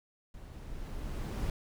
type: noise with level ramp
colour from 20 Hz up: brown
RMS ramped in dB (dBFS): -48 to -32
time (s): 0.34-1.5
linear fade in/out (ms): 2
effects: none